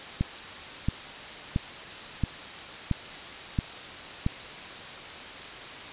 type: click train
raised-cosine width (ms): 5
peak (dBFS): -12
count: 7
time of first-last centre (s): 0.21-4.264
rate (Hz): 1.48
effects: white hiss -40 dBFS RMS until 5.92 s + resampled to 8000 Hz